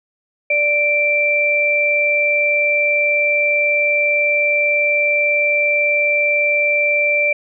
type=tone pair together; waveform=sine; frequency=587.2 / 2349 Hz; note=D5 / D7; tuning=0 / 0 cents; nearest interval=2 octaves; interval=2400 cents; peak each=-19 / -14 dBFS; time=0.5-7.33 s; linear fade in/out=5 ms; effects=none